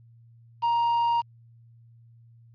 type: tone with quantisation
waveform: triangle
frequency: 938 Hz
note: A#5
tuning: 11 cents sharp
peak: -19 dBFS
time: 0.62-1.22 s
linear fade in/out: 20 ms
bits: 7
effects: added 116 Hz sine -51 dBFS peak until 2.54 s + resampled to 11025 Hz